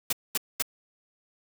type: noise bursts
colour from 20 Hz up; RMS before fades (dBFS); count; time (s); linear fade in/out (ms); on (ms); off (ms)
white; -26; 3; 0.1-0.624; 5; 28; 220
effects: none